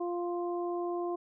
harmonic tone, 349.2 Hz, F4, in tune, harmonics 1 / 2 / 3, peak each -32 / -38 / -42 dBFS, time 0-1.16 s, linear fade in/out 10 ms, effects none

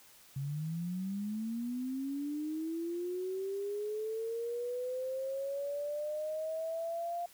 sine linear sweep, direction up, 133.9 to 698.5 Hz, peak -34 dBFS, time 0.36-7.26 s, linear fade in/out 5 ms, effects white hiss -59 dBFS RMS until 7.33 s

